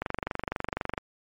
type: click train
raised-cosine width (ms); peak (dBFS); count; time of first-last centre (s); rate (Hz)
0.5; -14; 24; 0.02-0.978; 24
effects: MP3 64 kbps